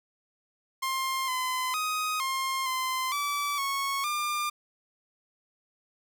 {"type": "tone with pitch steps", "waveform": "sawtooth", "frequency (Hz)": [1058, 1022, 1253, 1063, 1036, 1154, 1102, 1198], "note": ["C6", "C6", "D#6", "C6", "C6", "D6", "C#6", "D6"], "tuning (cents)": [19, -41, 12, 27, -17, -31, -11, 34], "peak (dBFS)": -24, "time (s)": [0.82, 4.5], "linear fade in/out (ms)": 10, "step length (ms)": 460, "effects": []}